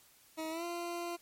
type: tone with pitch glide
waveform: 20% pulse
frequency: 318.1 to 344.9 Hz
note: D#4 to F4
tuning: +38 to -22 cents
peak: -32 dBFS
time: 0.37-1.17 s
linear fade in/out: 20 ms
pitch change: +140 cents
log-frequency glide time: 0.5-0.64 s
effects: white hiss -63 dBFS RMS until 1.21 s + MP3 64 kbps